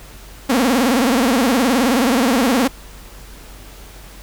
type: tone with vibrato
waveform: sawtooth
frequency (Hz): 250.6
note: B3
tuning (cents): +25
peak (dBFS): -9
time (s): 0.49-2.68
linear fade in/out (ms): 10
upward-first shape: sine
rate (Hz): 19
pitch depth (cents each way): 190
effects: added 47 Hz sine -38 dBFS peak until 4.22 s + pink hiss -41 dBFS RMS until 4.22 s